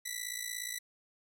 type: ring-modulated tone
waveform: 10% pulse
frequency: 1975.5 Hz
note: B6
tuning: in tune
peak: -25 dBFS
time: 0.05-0.79 s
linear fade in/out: 10 ms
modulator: 28.5 Hz
effects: none